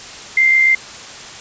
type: tone with amplitude modulation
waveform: sine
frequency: 2093 Hz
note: C7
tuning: in tune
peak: -7 dBFS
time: 0.37-0.75 s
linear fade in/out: 5 ms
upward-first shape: sine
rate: 67.4 Hz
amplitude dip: 40%
effects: white hiss -33 dBFS RMS until 1.4 s + resampled to 16000 Hz